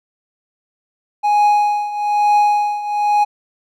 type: tone with tremolo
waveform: triangle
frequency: 830.6 Hz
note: G#5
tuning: in tune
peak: -7 dBFS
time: 1.23-3.25 s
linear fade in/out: 20 ms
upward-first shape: triangle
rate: 1.1 Hz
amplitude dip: 80%
effects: none